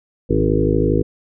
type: harmonic tone with a mistuned harmonic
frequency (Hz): 52.5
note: G#1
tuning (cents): +19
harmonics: 1 / 2 / 3 / 5 / 6 / 7 / 8 / 9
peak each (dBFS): -22 / -22 / -22 / -22 / -22 / -22 / -22 / -22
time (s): 0.29-1.03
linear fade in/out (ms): 20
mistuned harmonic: 9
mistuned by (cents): +16
effects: none